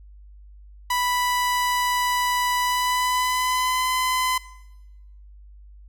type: tone with pitch glide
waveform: sawtooth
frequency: 987.8 to 1018.5 Hz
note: B5 to C6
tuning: 0 to -47 cents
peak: -17 dBFS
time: 0.9-4.38 s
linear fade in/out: 5 ms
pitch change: +53 cents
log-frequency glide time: 2.57-3.87 s
effects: noise-tail reverb RT60 1.0 s tail -19 dB re dry + added 50 Hz sine -43 dBFS peak until 5.88 s